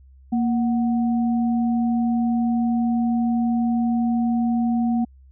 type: tone pair together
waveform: sine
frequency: 233.1 / 740.9 Hz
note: A#3 / F#5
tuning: 0 / +2 cents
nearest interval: octave + minor sixth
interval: 2002 cents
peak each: -18 / -30 dBFS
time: 0.32-5.05 s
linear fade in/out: 10 ms
effects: added 66 Hz sine -46 dBFS peak until 5.31 s